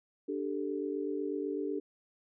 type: chord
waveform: sine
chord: D suspended fourth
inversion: none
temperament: equal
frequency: 293.7 / 392 / 440 Hz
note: D4 / G4 / A4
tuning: 0 / 0 / 0 cents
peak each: -36 / -36 / -38 dBFS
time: 0.28-1.8 s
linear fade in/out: 10 ms
effects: none